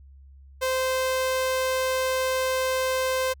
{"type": "tone", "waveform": "sawtooth", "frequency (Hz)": 519, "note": "C5", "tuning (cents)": -14, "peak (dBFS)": -19, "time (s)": [0.61, 3.34], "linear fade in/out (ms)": 20, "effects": ["added 68 Hz sine -46 dBFS peak until 3.4 s"]}